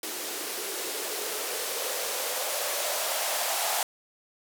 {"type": "noise with band-pass filter sweep", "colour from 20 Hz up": "violet", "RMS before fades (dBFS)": -31, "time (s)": [0.03, 3.83], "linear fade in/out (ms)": 2, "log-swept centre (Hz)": [340, 720], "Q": 4.1, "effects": []}